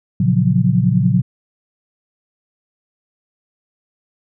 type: chord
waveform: sine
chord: Gb major seventh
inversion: first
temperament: equal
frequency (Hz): 116.54 / 138.59 / 174.61 / 185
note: Bb2 / Db3 / F3 / Gb3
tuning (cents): 0 / 0 / 0 / 0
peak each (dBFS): -17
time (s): 0.2-1.22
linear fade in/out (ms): 5
effects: none